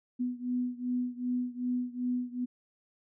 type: beating tone pair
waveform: sine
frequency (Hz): 246.9 / 249.5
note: B3 / B3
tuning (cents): 0 / +18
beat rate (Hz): 2.6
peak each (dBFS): -32 / -34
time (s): 0.19-2.46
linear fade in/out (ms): 20
effects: none